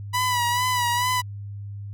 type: tone with vibrato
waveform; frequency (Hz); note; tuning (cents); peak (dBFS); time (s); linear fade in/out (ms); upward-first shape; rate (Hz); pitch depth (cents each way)
sawtooth; 981; B5; -12; -17; 0.13-1.22; 20; sine; 2.3; 49
effects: added 101 Hz sine -32 dBFS peak until 1.93 s